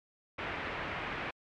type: low-pass noise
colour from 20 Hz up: white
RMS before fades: -38 dBFS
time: 0.38-1.31 s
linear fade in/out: 10 ms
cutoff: 2400 Hz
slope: 24 dB/octave
effects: MP3 96 kbps